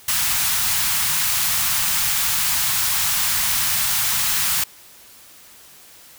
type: band-stop noise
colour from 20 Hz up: white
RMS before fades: -20 dBFS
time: 0.08-4.64 s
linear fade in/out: 5 ms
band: 180 to 830 Hz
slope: 24 dB/octave
effects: white hiss -46 dBFS RMS until 6.18 s